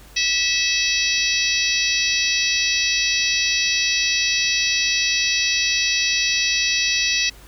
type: harmonic tone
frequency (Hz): 650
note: E5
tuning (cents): -24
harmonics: 3 / 4 / 5 / 6 / 7 / 8 / 9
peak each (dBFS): -27 / -22 / -29 / -24 / -26 / -26 / -27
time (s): 0.16-7.3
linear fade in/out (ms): 10
effects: added 51 Hz sine -44 dBFS peak until 7.47 s + pink hiss -47 dBFS RMS until 7.47 s